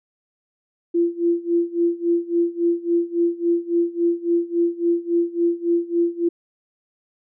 sine tone with tremolo, 341.9 Hz, F4, 37 cents flat, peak -14 dBFS, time 0.94-6.29 s, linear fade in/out 10 ms, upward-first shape sine, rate 3.6 Hz, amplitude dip 90%, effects none

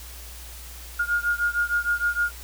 sine beating tone pair, 1420 / 1426.5 Hz, F6 / F6, +28 / +36 cents, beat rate 6.5 Hz, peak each -24 / -25 dBFS, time 0.99-2.31 s, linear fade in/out 10 ms, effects added 60 Hz sine -40 dBFS peak until 2.43 s + white hiss -43 dBFS RMS until 2.43 s

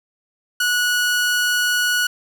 sawtooth tone, 1465 Hz, F#6, 18 cents flat, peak -13 dBFS, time 0.6-2.07 s, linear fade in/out 5 ms, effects none

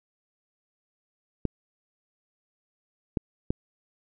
clicks, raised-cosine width 3 ms, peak -12 dBFS, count 3, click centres 1.453 / 3.172 / 3.505 s, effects none

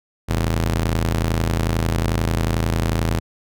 sawtooth ring-modulated tone, 82.41 Hz, E2, in tune, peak -11 dBFS, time 0.28-3.2 s, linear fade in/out 20 ms, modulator 25.7 Hz, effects none

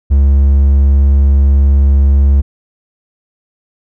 triangle tone, 69.3 Hz, C#2, in tune, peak -3 dBFS, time 0.1-2.42 s, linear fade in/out 20 ms, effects none

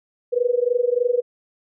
sine tone with amplitude modulation, 487.5 Hz, B4, 23 cents flat, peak -13 dBFS, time 0.32-1.22 s, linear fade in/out 20 ms, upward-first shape sine, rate 23.3 Hz, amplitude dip 90%, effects none

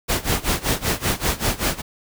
pink noise with tremolo, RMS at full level -19 dBFS, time 0.08-1.82 s, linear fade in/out 20 ms, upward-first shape sine, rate 5.2 Hz, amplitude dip 90%, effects none

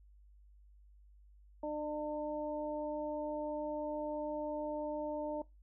harmonic tone, 300.5 Hz, D4, 40 cents sharp, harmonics 1 / 2 / 3, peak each -41 / -38 / -43 dBFS, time 1.63-5.42 s, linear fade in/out 5 ms, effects noise-tail reverb RT60 0.2 s tail -20 dB re dry + added 50 Hz sine -58 dBFS peak until 5.62 s

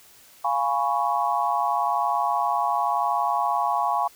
sine chord, C# dominant seventh, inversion first, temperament equal, 698.5 / 830.6 / 987.8 / 1108.7 Hz, E#5 / G#5 / B5 / C#6, 0 / 0 / 0 / 0 cents, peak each -27 / -25 / -27 / -26 dBFS, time 0.44-4.08 s, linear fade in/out 10 ms, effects white hiss -52 dBFS RMS until 4.15 s

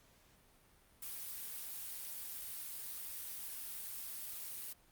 blue noise, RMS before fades -45 dBFS, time 1.02-4.73 s, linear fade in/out 5 ms, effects pink hiss -67 dBFS RMS until 4.91 s + Opus 48 kbps

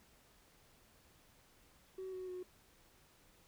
triangle tone with pitch steps, 377.2 / 370.7 / 364.4 Hz, F#4 / F#4 / F#4, +33 / +3 / -26 cents, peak -39 dBFS, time 1.98-2.43 s, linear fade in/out 5 ms, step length 150 ms, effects tanh soft clip ceiling -39 dBFS + pink hiss -67 dBFS RMS until 3.47 s

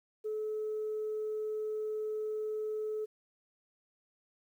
sine tone, 430.2 Hz, A4, 39 cents flat, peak -32 dBFS, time 0.24-3.06 s, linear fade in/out 20 ms, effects tanh soft clip ceiling -29 dBFS + 11-bit

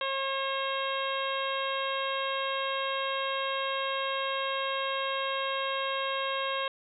harmonic tone, 540 Hz, C#5, 45 cents flat, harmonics 1 / 2 / 3 / 4 / 5 / 6 / 7, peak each -34 / -33 / -38 / -41 / -38 / -38 / -40 dBFS, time 0.01-6.68 s, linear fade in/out 2 ms, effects none

